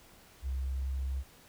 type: tone with pitch glide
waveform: sine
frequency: 65.9 to 66.67 Hz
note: C2 to C2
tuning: +13 to +33 cents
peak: -31 dBFS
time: 0.42-1.24 s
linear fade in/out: 50 ms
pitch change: +20 cents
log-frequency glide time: 0.56-0.97 s
effects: pink hiss -58 dBFS RMS until 1.48 s